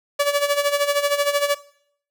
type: tone with tremolo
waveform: sawtooth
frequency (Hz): 574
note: D5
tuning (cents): -40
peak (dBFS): -11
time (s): 0.19-1.55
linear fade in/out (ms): 10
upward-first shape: sine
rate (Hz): 13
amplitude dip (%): 70
effects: noise-tail reverb RT60 0.6 s tail -18 dB re dry